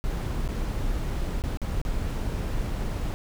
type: noise with dropouts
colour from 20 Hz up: brown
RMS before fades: -28 dBFS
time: 0.04-3.14 s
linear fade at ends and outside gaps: 0 ms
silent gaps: 0.477-0.488 / 1.42-1.438 / 1.572-1.617 / 1.815-1.851 s
effects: none